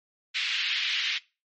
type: band-pass noise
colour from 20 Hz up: pink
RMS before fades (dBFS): -29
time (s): 0.34-1.19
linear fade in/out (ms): 20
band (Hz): 2200 to 3800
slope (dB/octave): 24
effects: noise-tail reverb RT60 0.3 s tail -22 dB re dry + MP3 32 kbps